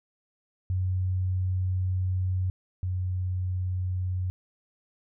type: tone pair in turn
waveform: sine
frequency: 92.5 / 91.75 Hz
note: F#2 / F#2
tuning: 0 / -14 cents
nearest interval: unison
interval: 14 cents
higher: first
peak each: -24 / -26 dBFS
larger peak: first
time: 0.7-2.5 / 2.83-4.3 s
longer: first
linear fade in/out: 0 ms
effects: none